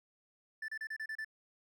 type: tone bursts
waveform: triangle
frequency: 1760 Hz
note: A6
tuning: in tune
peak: -36 dBFS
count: 7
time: 0.62-1.247 s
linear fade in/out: 5 ms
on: 63 ms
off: 31 ms
effects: none